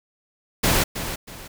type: noise with echo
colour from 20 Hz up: pink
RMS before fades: -19 dBFS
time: 0.63-0.84 s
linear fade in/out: 10 ms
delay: 320 ms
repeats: 2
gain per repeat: -10 dB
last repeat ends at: 1.48 s
effects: none